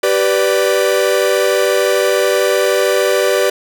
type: chord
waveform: 45% pulse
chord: G major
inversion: none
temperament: equal with one note detuned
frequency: 387.9 / 493.9 / 587.3 Hz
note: G4 / B4 / D5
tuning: -18 / 0 / 0 cents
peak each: -16 dBFS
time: 0.03-3.5 s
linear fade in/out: 5 ms
effects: none